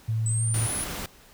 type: tone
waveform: sine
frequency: 111.3 Hz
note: A2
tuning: 20 cents sharp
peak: -23 dBFS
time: 0.08-0.67 s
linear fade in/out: 10 ms
type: linear sweep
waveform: sine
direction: up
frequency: 7940 to 10548 Hz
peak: -28 dBFS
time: 0.26-0.84 s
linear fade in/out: 2 ms
type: noise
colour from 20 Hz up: pink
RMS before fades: -34 dBFS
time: 0.54-1.06 s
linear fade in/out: 2 ms
effects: pink hiss -53 dBFS RMS until 1.33 s